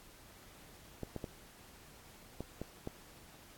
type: clicks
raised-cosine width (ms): 2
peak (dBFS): -26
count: 6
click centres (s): 1.033 / 1.163 / 1.242 / 2.406 / 2.616 / 2.874
effects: pink hiss -58 dBFS RMS until 3.57 s + AAC 64 kbps